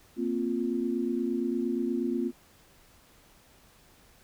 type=chord; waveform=sine; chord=Bb suspended second; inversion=none; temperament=equal; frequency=233.1 / 261.6 / 349.2 Hz; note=Bb3 / C4 / F4; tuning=0 / 0 / 0 cents; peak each=-31 dBFS; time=0.16-2.32 s; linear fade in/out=50 ms; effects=pink hiss -59 dBFS RMS until 4.23 s